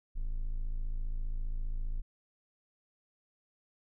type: tone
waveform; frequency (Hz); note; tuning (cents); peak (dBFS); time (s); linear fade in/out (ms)
triangle; 27.5; A0; 0; -29; 0.15-2.02; 20
effects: none